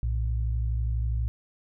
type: tone pair together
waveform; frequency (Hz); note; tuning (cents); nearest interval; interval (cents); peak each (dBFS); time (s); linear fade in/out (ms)
sine; 60.25 / 112.5; B1 / A2; -42 / +39; major seventh; 1081; -25 / -31; 0.03-1.28; 0
effects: none